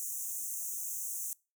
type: high-pass noise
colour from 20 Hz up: pink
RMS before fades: -38 dBFS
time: 0-1.33 s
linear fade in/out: 0 ms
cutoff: 6100 Hz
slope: 96 dB/octave
effects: noise-tail reverb RT60 0.3 s tail -24 dB re dry